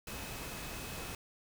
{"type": "tone in noise", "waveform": "sine", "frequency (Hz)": 2562, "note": "E7", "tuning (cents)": -50, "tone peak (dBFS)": -52, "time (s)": [0.07, 1.15], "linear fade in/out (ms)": 2, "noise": "pink", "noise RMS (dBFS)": -43, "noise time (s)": [0.07, 1.15], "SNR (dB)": -12, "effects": []}